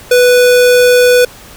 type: tone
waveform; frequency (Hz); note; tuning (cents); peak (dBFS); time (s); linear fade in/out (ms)
square; 493.9; B4; 0; -5; 0.11-1.25; 5
effects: pink hiss -35 dBFS RMS until 1.56 s